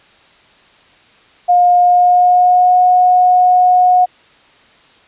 sine tone with pitch glide, 712 to 727 Hz, F5 to F#5, +33 to -31 cents, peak -6 dBFS, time 1.48-4.06 s, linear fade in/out 20 ms, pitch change +36 cents, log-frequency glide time 1.79-2.78 s, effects white hiss -47 dBFS RMS until 5.07 s + resampled to 8000 Hz

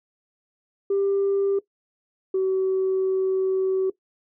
sine tone pair in turn, 395.4 / 379.2 Hz, G4 / F#4, +15 / +43 cents, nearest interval minor second, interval 72 cents, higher first, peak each -18 dBFS, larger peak neither, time 0.9-1.59 / 2.34-3.9 s, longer second, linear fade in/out 5 ms, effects noise-tail reverb RT60 0.1 s tail -18 dB re dry + tanh soft clip ceiling -16 dBFS

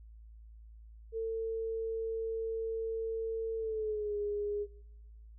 sine tone with pitch glide, 450 to 412.7 Hz, A4 to G#4, +39 to -11 cents, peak -32 dBFS, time 1.12-4.67 s, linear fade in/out 50 ms, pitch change -150 cents, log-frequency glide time 3.56-4.16 s, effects noise-tail reverb RT60 1.0 s tail -19 dB re dry + added 55 Hz sine -50 dBFS peak until 5.38 s

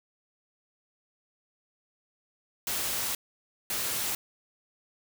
white noise bursts at uneven times, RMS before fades -31 dBFS, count 2, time 2.67-3.15 / 3.7-4.15 s, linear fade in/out 2 ms, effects none

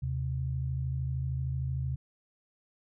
sine tone pair together, 77.71 / 130.81 Hz, D#2 / C3, -2 / 0 cents, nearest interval major sixth, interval 902 cents, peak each -34 / -31 dBFS, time 0.02-1.96 s, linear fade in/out 10 ms, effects none

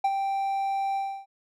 triangle tone with ADSR envelope, 784 Hz, G5, in tune, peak -17 dBFS, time 0.04-1.26 s, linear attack 7 ms, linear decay 47 ms, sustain -6 dB, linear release 300 ms, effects none

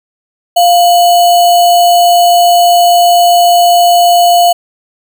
sine tone with sample-and-hold, 698.5 Hz, F5, in tune, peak -3 dBFS, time 0.56-4.53 s, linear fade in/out 10 ms, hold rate 3675 Hz, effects none

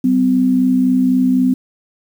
sine tone pair together, 191.6 / 255.5 Hz, G3 / C4, -39 / -41 cents, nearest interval perfect fourth, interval 498 cents, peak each -18 / -11 dBFS, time 0.04-1.54 s, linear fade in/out 5 ms, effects 7-bit

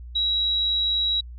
sine tone, 3872 Hz, B7, 35 cents flat, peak -20 dBFS, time 0.15-1.21 s, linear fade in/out 10 ms, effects added 60 Hz sine -36 dBFS peak until 1.38 s

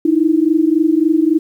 sine tone pair together, 306.4 / 330 Hz, D#4 / E4, -27 / +2 cents, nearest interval minor second, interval 129 cents, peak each -13 dBFS, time 0.05-1.39 s, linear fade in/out 5 ms, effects 8-bit

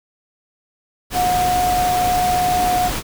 sine tone in noise, 724 Hz, F#5, 38 cents flat, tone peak -15 dBFS, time 1.13-2.91 s, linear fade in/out 50 ms, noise pink, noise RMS -24 dBFS, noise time 1.1-3.03 s, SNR +6 dB, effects none

